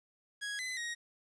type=tone with pitch steps; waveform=sawtooth; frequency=1659 / 2022 / 1882 Hz; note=G#6 / B6 / A#6; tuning=-2 / +40 / +16 cents; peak=-33 dBFS; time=0.41-0.95 s; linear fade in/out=20 ms; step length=180 ms; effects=resampled to 22050 Hz + 11-bit